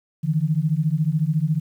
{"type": "beating tone pair", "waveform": "sine", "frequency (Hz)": [148.9, 162.9], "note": ["D3", "E3"], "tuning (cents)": [24, -20], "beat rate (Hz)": 14, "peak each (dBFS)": -21, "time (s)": [0.23, 1.6], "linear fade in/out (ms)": 20, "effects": ["9-bit"]}